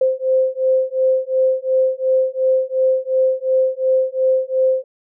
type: beating tone pair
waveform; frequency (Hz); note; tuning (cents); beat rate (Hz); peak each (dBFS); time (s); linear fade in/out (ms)
sine; 520 / 522.8; C5 / C5; -11 / -1; 2.8; -17; 0.01-4.84; 5
effects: none